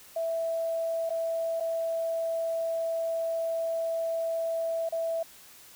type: tone with dropouts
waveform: sine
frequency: 659.3 Hz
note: E5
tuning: in tune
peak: -27 dBFS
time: 0.16-5.23 s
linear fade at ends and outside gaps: 5 ms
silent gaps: 1.094-1.103 / 1.6-1.606 / 4.89-4.923 s
effects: white hiss -52 dBFS RMS until 5.75 s